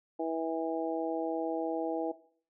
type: harmonic tone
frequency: 162.9 Hz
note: E3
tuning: 20 cents flat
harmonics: 2 / 3 / 4 / 5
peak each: -34 / -36 / -37 / -38 dBFS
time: 0.19-2.12 s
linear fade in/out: 10 ms
effects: noise-tail reverb RT60 0.5 s tail -17 dB re dry